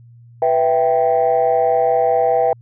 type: chord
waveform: sine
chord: E minor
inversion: second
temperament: equal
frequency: 493.9 / 659.3 / 784 Hz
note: B4 / E5 / G5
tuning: 0 / 0 / 0 cents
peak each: -16 dBFS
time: 0.42-2.53 s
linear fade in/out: 2 ms
effects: tanh soft clip ceiling -6 dBFS + added 118 Hz sine -41 dBFS peak until 2.61 s